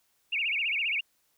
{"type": "tone with vibrato", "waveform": "sine", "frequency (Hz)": 2489, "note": "D#7", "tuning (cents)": 0, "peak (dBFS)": -26, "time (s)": [0.32, 1.01], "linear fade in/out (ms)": 10, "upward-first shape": "sine", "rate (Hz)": 15, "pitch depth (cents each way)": 230, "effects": ["white hiss -71 dBFS RMS until 1.37 s"]}